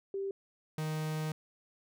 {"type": "tone pair in turn", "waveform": ["sine", "45% pulse"], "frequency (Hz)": [392, 155.57], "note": ["G4", "D#3"], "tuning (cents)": [0, 0], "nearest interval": "octave + major third", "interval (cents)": 1600, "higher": "first", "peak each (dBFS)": [-33, -33], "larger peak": "neither", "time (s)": [[0.14, 0.31], [0.78, 1.32]], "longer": "second", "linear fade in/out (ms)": 2, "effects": []}